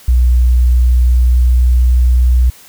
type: tone with pitch glide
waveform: sine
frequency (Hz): 61.3 to 61.76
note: B1 to B1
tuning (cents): -12 to +1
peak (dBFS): -6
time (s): 0.08-2.5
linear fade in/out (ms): 5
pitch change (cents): +13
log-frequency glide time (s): 0.73-1.94
effects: white hiss -40 dBFS RMS until 2.68 s